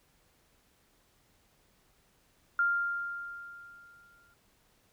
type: tone with exponential decay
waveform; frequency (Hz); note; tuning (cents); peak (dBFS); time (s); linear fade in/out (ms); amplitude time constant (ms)
sine; 1397; F6; 0; -23; 2.59-4.34; 2; 380
effects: pink hiss -68 dBFS RMS until 4.92 s